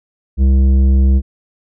sine tone with tanh clipping, 66.5 Hz, C2, 29 cents sharp, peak -9 dBFS, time 0.37-1.22 s, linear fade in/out 50 ms, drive 10 dB, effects none

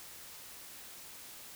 silence, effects white hiss -50 dBFS RMS until 1.55 s

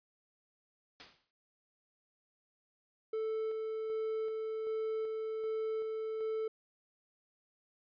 white noise with exponential decay, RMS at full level -45 dBFS, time 1-1.31 s, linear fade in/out 0 ms, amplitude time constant 66 ms
triangle tone with tremolo, 440 Hz, A4, in tune, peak -31 dBFS, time 3.13-6.48 s, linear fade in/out 5 ms, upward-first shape square, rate 1.3 Hz, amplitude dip 25%
effects resampled to 11025 Hz

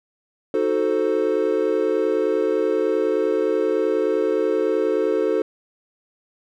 triangle chord, D# diminished seventh, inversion none, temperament equal, 311.1 / 370 / 440 / 523.3 Hz, D#4 / F#4 / A4 / C5, 0 / 0 / 0 / 0 cents, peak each -24 / -22 / -19 / -23 dBFS, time 0.54-5.42 s, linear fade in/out 2 ms, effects none

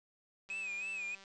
click train, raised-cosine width 0.2 ms, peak -39 dBFS, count 147, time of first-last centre 0.49-1.239 s, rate 195 Hz
triangle tone with vibrato, 2523 Hz, D#7, 23 cents sharp, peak -36 dBFS, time 0.5-1.15 s, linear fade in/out 2 ms, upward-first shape sine, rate 3.1 Hz, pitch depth 88 cents each way
effects resampled to 22050 Hz

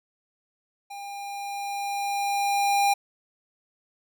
square tone with level ramp, 803 Hz, G5, 41 cents sharp, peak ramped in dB -37 to -19 dBFS, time 0.9-2.94 s, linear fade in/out 10 ms, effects none

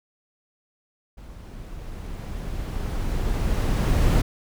brown noise with level ramp, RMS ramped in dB -41 to -17 dBFS, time 1.17-4.22 s, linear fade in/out 10 ms, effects none

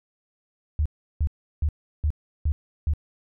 sine tone bursts, 75.5 Hz, D2, 48 cents sharp, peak -19 dBFS, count 6, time 0.79-2.936 s, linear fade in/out 0 ms, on 66 ms, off 350 ms, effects none

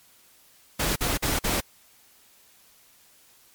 pink noise bursts, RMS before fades -25 dBFS, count 4, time 0.79-1.608 s, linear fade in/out 10 ms, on 170 ms, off 46 ms, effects white hiss -57 dBFS RMS until 3.54 s + MP3 96 kbps

